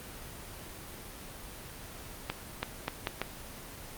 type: accelerating click train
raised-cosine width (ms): 0.3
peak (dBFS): -14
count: 5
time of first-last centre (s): 2.3-3.216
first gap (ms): 330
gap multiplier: 0.76
effects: pink hiss -45 dBFS RMS until 3.97 s + Opus 24 kbps